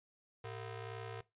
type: ring-modulated tone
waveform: sawtooth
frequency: 283.4 Hz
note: C#4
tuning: 38 cents sharp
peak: -36 dBFS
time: 0.44-1.21 s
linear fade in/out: 5 ms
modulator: 173 Hz
effects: noise-tail reverb RT60 0.2 s tail -18 dB re dry + resampled to 8000 Hz